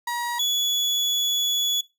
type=tone pair in turn; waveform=35% pulse; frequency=955 / 3403 Hz; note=A#5 / G#7; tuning=+42 / +41 cents; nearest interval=octave + minor seventh; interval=2199 cents; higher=second; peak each=-23 / -19 dBFS; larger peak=second; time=0.07-0.39 / 0.39-1.81 s; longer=second; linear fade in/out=5 ms; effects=noise-tail reverb RT60 0.2 s tail -17 dB re dry